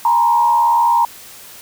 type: tone with frequency modulation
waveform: sine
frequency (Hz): 940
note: A#5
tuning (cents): +14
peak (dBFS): -10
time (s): 0.05-1.05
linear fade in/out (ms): 2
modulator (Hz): 78.7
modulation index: 0.71
effects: white hiss -38 dBFS RMS until 1.61 s